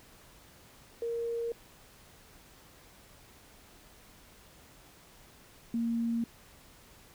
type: tone pair in turn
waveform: sine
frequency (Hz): 466.2 / 231.8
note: A#4 / A#3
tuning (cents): 0 / -10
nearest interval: octave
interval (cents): 1210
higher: first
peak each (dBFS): -31 / -28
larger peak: second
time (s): 1.02-1.52 / 5.74-6.24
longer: neither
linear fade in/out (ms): 2
effects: pink hiss -57 dBFS RMS until 7.14 s